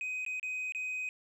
sine tone with dropouts, 2511 Hz, D#7, 15 cents sharp, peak -31 dBFS, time 0.01-1.09 s, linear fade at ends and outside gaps 1 ms, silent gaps 0.25-0.263 / 0.397-0.429 / 0.722-0.748 s, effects tanh soft clip ceiling -33 dBFS + 12-bit

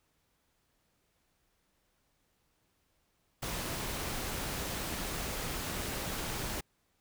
pink noise, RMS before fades -37 dBFS, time 3.42-6.61 s, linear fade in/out 10 ms, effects pink hiss -75 dBFS RMS until 7 s

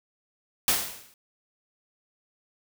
white noise with exponential decay, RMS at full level -20 dBFS, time 0.68-1.14 s, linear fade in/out 1 ms, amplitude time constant 100 ms, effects none

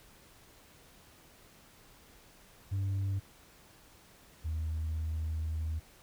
sine tone pair in turn, 97.6 / 79.27 Hz, G2 / D#2, -7 / +33 cents, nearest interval major third, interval 360 cents, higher first, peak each -27 / -30 dBFS, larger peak first, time 2.71-3.2 / 4.44-5.8 s, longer second, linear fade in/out 20 ms, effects tanh soft clip ceiling -29 dBFS + pink hiss -59 dBFS RMS until 6.02 s

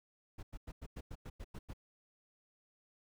brown noise bursts, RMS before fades -45 dBFS, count 10, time 0.38-1.735 s, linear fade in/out 10 ms, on 50 ms, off 95 ms, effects none

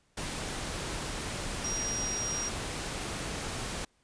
sine tone in noise, 5700 Hz, F8, 34 cents sharp, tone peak -32 dBFS, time 1.64-2.49 s, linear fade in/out 5 ms, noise pink, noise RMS -36 dBFS, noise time 0.17-3.85 s, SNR +1 dB, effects pink hiss -70 dBFS RMS until 4.03 s + resampled to 22050 Hz

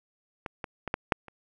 clicks, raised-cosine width 0.5 ms, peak -19 / -19 / -18 / -11 / -6 / -30 dBFS, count 6, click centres 0.462 / 0.642 / 0.877 / 0.941 / 1.122 / 1.283 s, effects none

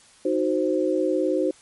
sine chord, C diminished, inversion first, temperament equal, 311.1 / 370 / 523.3 Hz, Eb4 / Gb4 / C5, 0 / 0 / 0 cents, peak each -24 dBFS, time 0.25-1.51 s, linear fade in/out 5 ms, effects white hiss -53 dBFS RMS until 1.61 s + MP3 48 kbps

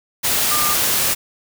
sine tone in noise, 1200 Hz, D6, 37 cents sharp, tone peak -21 dBFS, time 0.5-0.75 s, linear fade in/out 20 ms, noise white, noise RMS -18 dBFS, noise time 0.23-1.15 s, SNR -6 dB, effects none

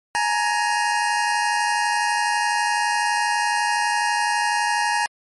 25% pulse tone pair together, 840.3 / 932.3 Hz, G#5 / A#5, +20 / 0 cents, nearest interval major second, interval 180 cents, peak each -18 dBFS, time 0.15-5.06 s, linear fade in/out 0 ms, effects MP3 48 kbps

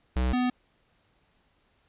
square tone pair in turn, 62.9 / 249.5 Hz, B1 / B3, +32 / +18 cents, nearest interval 2 octaves, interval 2386 cents, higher second, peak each -24 dBFS, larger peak neither, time 0.16-0.33 / 0.33-0.5 s, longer neither, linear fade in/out 5 ms, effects pink hiss -68 dBFS RMS until 1.88 s + resampled to 8000 Hz

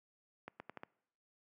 accelerating click train, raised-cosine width 0.5 ms, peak -30 dBFS, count 5, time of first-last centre 0.48-0.834 s, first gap 120 ms, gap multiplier 0.8, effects noise-tail reverb RT60 0.8 s tail -24 dB re dry + high-pass 150 Hz 12 dB/octave

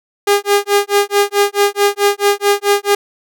sawtooth tone with tremolo, 405.8 Hz, G#4, 40 cents flat, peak -4 dBFS, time 0.27-2.95 s, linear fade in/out 5 ms, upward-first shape sine, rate 4.6 Hz, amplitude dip 100%, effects none

